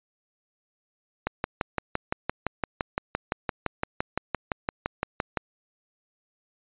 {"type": "click train", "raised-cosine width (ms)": 0.5, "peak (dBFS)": -10, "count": 25, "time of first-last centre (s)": [1.27, 5.373], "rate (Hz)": 5.85, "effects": ["resampled to 8000 Hz"]}